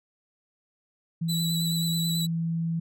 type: tone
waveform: sine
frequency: 165.6 Hz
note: E3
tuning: 8 cents sharp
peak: -25 dBFS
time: 1.21-2.8 s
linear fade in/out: 10 ms
type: tone with vibrato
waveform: sawtooth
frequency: 3951 Hz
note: B7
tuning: in tune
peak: -26 dBFS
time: 1.28-2.27 s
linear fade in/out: 20 ms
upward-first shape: triangle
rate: 9.2 Hz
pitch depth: 29 cents each way
effects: none